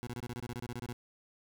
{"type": "tone bursts", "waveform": "20% pulse", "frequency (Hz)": 121.3, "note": "B2", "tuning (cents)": -31, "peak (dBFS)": -33, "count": 14, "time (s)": [0.03, 0.929], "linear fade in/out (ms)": 0, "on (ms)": 41, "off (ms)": 25, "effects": []}